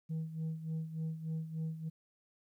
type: tone with tremolo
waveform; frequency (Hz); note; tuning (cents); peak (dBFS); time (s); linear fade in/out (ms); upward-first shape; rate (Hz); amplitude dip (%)
sine; 160; D#3; +49; -31; 0.09-1.9; 20; sine; 3.4; 75
effects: tanh soft clip ceiling -33 dBFS + 12-bit